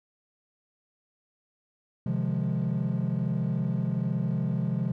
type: chord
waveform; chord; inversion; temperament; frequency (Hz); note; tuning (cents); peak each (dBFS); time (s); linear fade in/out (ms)
triangle; F minor seventh; second; equal with one note detuned; 130.81 / 153.24 / 174.61 / 207.7; C3 / Eb3 / F3 / Ab3; 0 / -26 / 0 / 0; -27 / -30 / -27 / -30; 2.06-4.92; 5
effects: tanh soft clip ceiling -18 dBFS